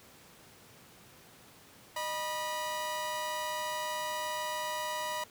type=tone pair together; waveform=sawtooth; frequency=613.6 / 974 Hz; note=D#5 / B5; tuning=-24 / -24 cents; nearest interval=minor sixth; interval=800 cents; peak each=-35 / -31 dBFS; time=1.96-5.24 s; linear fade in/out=5 ms; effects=pink hiss -56 dBFS RMS until 5.3 s + high-pass 100 Hz 12 dB/octave